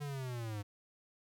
square linear sweep, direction down, 147.8 to 100 Hz, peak -39 dBFS, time 0-0.63 s, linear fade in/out 20 ms, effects none

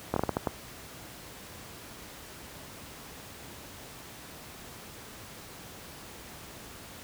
slowing click train, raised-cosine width 1 ms, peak -12 dBFS, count 7, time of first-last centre 0.14-0.472 s, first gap 23 ms, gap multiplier 1.35, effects pink hiss -46 dBFS RMS until 7.03 s + high-pass 60 Hz 12 dB/octave

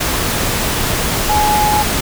sine tone in noise, 841 Hz, G#5, 22 cents sharp, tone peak -12 dBFS, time 1.29-1.83 s, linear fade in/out 10 ms, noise pink, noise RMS -17 dBFS, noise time 0-2.01 s, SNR +2 dB, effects none

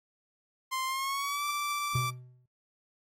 sawtooth tone with pitch glide, 1046.5 to 1167.9 Hz, C6 to D6, 0 to -10 cents, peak -27 dBFS, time 0.71-2.11 s, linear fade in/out 20 ms, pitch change +190 cents, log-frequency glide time 0.86-1.45 s
triangle tone with exponential decay, 125.2 Hz, B2, 24 cents sharp, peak -24 dBFS, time 1.95-2.46 s, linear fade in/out 5 ms, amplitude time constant 110 ms
effects noise-tail reverb RT60 0.2 s tail -20 dB re dry + AAC 48 kbps

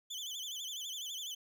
30% pulse tone with vibrato, 3258 Hz, G#7, 34 cents flat, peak -37 dBFS, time 0.1-1.35 s, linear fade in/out 10 ms, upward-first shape sine, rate 12 Hz, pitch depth 150 cents each way, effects none

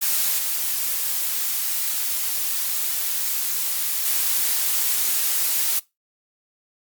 blue noise with level steps, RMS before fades -21 / -24 / -21 dBFS, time 0.01-5.8 s, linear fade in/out 20 ms, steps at 0.38 / 4.05 s, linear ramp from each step 10 ms, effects noise-tail reverb RT60 0.2 s tail -20 dB re dry + Opus 48 kbps

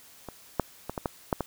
clicks, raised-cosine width 1 ms, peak -23 / -9 / -18 / -17 / -13 / -10 / -14 dBFS, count 7, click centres 0.287 / 0.597 / 0.896 / 0.978 / 1.058 / 1.328 / 1.407 s, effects white hiss -53 dBFS RMS until 1.46 s

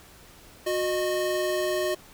square tone pair together, 364.1 / 614 Hz, F#4 / D#5, -28 / -23 cents, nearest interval major sixth, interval 905 cents, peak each -28 dBFS, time 0.66-1.95 s, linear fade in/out 10 ms, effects pink hiss -51 dBFS RMS until 2.13 s

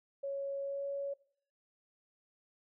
sine tone with pitch glide, 554.4 to 559.2 Hz, C#5 to C#5, 0 to +15 cents, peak -35 dBFS, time 0.23-1.14 s, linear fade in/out 10 ms, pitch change +15 cents, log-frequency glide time 0.62-0.85 s, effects noise-tail reverb RT60 0.6 s tail -21 dB re dry

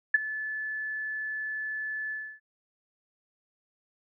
sine tone with ADSR envelope, 1734 Hz, A6, 26 cents flat, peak -14 dBFS, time 0.14-2.4 s, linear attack 6 ms, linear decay 21 ms, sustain -17 dB, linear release 290 ms, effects none

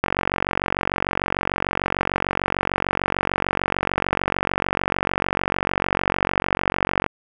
click train, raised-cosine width 0.5 ms, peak -4 dBFS, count 329, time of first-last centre 0.04-7.064 s, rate 46.7 Hz, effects none

